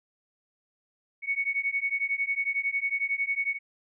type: beating tone pair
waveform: sine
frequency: 2217 / 2228 Hz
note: C#7 / C#7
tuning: 0 / +8 cents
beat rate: 11 Hz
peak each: -29 / -29 dBFS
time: 1.22-3.59 s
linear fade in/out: 50 ms
effects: none